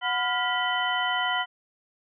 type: tone cluster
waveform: sine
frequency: 732 / 998 / 1407 / 1957 / 3044 Hz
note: F#5 / B5 / F6 / B6 / F#7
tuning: -19 / +18 / +12 / -16 / +48 cents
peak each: -30 dBFS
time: 0.01-1.46 s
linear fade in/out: 50 ms
effects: none